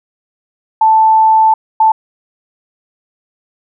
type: tone bursts at uneven times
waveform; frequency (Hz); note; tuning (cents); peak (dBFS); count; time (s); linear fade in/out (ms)
sine; 880; A5; 0; -5; 2; 0.81-1.54 / 1.8-1.92; 5
effects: none